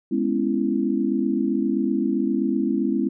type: chord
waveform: sine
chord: C# minor seventh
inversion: second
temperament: just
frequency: 207.9 / 249.5 / 277.2 / 332.6 Hz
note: G#3 / B3 / C#4 / E4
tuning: +2 / +18 / 0 / +16 cents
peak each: -25 dBFS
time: 0.11-3.09 s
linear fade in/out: 10 ms
effects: none